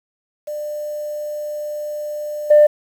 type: tone with level steps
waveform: sine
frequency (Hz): 597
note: D5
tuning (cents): +28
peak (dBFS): -23 / -5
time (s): 0.47-2.67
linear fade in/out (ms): 10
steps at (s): 2.5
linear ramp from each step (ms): 10
effects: tanh soft clip ceiling -3 dBFS + 7-bit